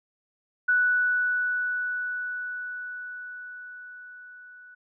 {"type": "tone with level ramp", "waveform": "sine", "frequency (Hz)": 1480, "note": "F#6", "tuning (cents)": 0, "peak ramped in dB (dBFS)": [-18, -46], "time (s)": [0.68, 4.75], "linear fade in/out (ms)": 10, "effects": []}